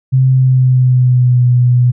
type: tone with pitch glide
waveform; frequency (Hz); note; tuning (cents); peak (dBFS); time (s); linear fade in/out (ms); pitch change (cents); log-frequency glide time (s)
sine; 130.81 to 123.47; C3 to B2; 0 to 0; -6; 0.12-1.92; 20; -100; 0.29-1.45
effects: none